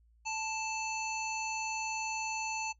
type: harmonic tone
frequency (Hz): 880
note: A5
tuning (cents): 0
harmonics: 1 / 3 / 5 / 7 / 8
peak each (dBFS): -37 / -38 / -46 / -43 / -47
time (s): 0.25-2.73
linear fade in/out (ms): 20
effects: noise-tail reverb RT60 0.1 s tail -18 dB re dry + added 57 Hz sine -62 dBFS peak until 2.79 s